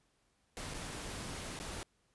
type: noise with dropouts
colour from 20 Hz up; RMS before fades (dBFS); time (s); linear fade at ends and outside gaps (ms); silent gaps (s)
pink; -43; 0.57-1.83; 0; 0.738-0.743 / 1.59-1.6
effects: pink hiss -75 dBFS RMS until 2.14 s + resampled to 24000 Hz